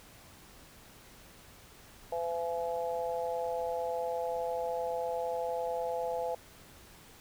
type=harmonic tone; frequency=169 Hz; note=E3; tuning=43 cents sharp; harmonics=3 / 4 / 5; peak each=-34 / -36 / -38 dBFS; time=2.12-6.35 s; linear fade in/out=5 ms; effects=pink hiss -55 dBFS RMS until 7.2 s